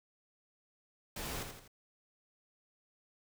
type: noise with echo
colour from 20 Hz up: pink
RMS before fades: -41 dBFS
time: 1.16-1.43 s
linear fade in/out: 5 ms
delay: 83 ms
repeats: 3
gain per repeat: -6 dB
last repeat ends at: 1.679 s
effects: none